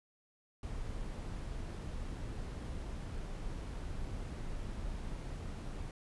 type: noise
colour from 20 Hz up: brown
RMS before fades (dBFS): -41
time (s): 0.63-5.91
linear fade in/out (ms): 2
effects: resampled to 24000 Hz